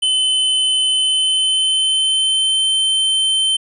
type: tone with pitch glide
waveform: square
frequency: 3044 to 3094 Hz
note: F#7 to G7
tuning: +48 to -23 cents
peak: -14 dBFS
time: 0.02-3.57 s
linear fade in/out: 10 ms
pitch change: +29 cents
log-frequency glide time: 0.91-2.69 s
effects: resampled to 24000 Hz